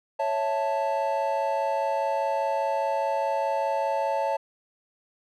triangle chord, A major, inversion first, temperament equal, 554.4 / 659.3 / 880 Hz, C#5 / E5 / A5, 0 / 0 / 0 cents, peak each -26 / -28 / -25 dBFS, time 0.19-4.37 s, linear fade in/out 10 ms, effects none

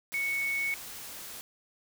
sine tone in noise, 2217 Hz, C#7, in tune, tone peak -28 dBFS, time 0.14-0.74 s, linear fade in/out 0 ms, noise white, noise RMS -43 dBFS, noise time 0.12-1.41 s, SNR +12 dB, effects none

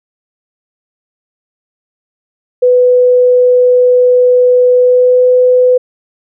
sine tone with pitch glide, 497.3 to 501.6 Hz, B4 to B4, +12 to +27 cents, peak -4 dBFS, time 2.62-5.78 s, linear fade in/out 10 ms, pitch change +15 cents, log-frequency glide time 4.75-5.26 s, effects none

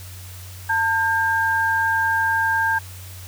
sine tone pair together, 898 / 1600 Hz, A5 / G6, +35 / +35 cents, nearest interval minor seventh, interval 1000 cents, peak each -21 / -19 dBFS, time 0.69-2.79 s, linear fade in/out 10 ms, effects added 92 Hz sine -36 dBFS peak until 3.27 s + white hiss -42 dBFS RMS until 3.27 s

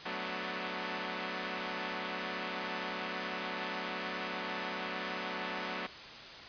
5% pulse chord, B minor seventh, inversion second, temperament equal with one note detuned, 185 / 220 / 248.9 / 293.7 Hz, F#3 / A3 / B3 / D4, 0 / 0 / +14 / 0 cents, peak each -29 / -31 / -31 / -32 dBFS, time 0.05-5.87 s, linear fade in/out 10 ms, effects white hiss -47 dBFS RMS until 6.48 s + resampled to 11025 Hz

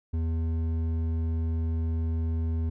sine tone with hard clipping, 81.5 Hz, E2, 19 cents flat, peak -27 dBFS, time 0.13-2.7 s, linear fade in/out 10 ms, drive 8 dB, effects none

